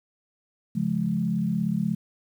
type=chord; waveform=sine; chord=Db major; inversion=none; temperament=equal with one note detuned; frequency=138.59 / 174.61 / 211.5 Hz; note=Db3 / F3 / Ab3; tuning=0 / 0 / +32 cents; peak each=-31 / -26 / -26 dBFS; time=0.75-1.95 s; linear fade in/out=10 ms; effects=9-bit